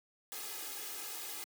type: noise with comb filter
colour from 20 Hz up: white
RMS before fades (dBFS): -43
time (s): 0.32-1.44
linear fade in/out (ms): 0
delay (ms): 2.4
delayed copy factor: +0.9
effects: high-pass 200 Hz 12 dB/octave